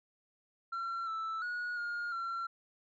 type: tone with pitch steps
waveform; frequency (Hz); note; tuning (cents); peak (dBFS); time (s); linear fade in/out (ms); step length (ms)
sine; 1361 / 1320 / 1453 / 1421 / 1362; F6 / E6 / F#6 / F6 / F6; -45 / +2 / -32 / +30 / -44; -32; 0.72-2.47; 10; 350
effects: tanh soft clip ceiling -34 dBFS